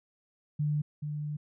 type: tone pair in turn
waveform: sine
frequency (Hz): 149 / 149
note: D3 / D3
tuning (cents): +25 / +25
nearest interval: unison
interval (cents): 0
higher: neither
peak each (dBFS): -26 / -32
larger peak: first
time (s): 0.59-0.82 / 1.02-1.37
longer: second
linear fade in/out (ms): 10
effects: none